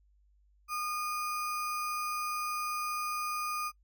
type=tone with sample-and-hold; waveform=sine; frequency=1221 Hz; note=D#6; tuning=33 cents flat; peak=-32 dBFS; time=0.68-3.72 s; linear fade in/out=50 ms; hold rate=3675 Hz; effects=noise-tail reverb RT60 0.1 s tail -22 dB re dry + added 50 Hz sine -63 dBFS peak until 3.83 s